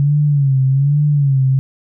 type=tone with vibrato; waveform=sine; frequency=140 Hz; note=C#3; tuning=18 cents sharp; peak=-10 dBFS; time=0-1.59 s; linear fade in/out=0 ms; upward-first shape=sine; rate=1.2 Hz; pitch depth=100 cents each way; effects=none